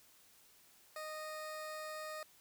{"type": "tone", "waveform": "20% pulse", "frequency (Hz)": 619, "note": "D#5", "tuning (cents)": -9, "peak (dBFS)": -38, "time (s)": [0.96, 2.23], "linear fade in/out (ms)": 2, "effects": ["white hiss -65 dBFS RMS until 2.4 s"]}